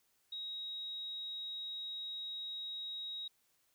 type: tone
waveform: sine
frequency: 3800 Hz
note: A#7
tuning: 33 cents sharp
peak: -40 dBFS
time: 0.32-3.28 s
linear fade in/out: 5 ms
effects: white hiss -75 dBFS RMS until 3.74 s